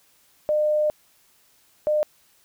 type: tone pair in turn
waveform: sine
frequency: 605 / 605 Hz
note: D#5 / D#5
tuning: -49 / -49 cents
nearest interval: unison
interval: 0 cents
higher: neither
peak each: -18 dBFS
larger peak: neither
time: 0.49-0.9 / 1.87-2.03 s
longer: first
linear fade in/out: 0 ms
effects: white hiss -60 dBFS RMS until 2.44 s